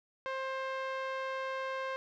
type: tone with low-pass filter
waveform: 5% pulse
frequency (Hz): 529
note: C5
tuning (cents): +19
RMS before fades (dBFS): -37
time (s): 0.26-1.96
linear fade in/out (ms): 0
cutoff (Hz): 1300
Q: 0.73
effects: none